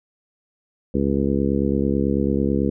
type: harmonic tone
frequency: 69.1 Hz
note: C#2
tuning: 5 cents flat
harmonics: 1 / 2 / 3 / 4 / 5 / 6 / 7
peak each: -27 / -28 / -22 / -24 / -26 / -27 / -28 dBFS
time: 0.94-2.7 s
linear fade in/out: 5 ms
effects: none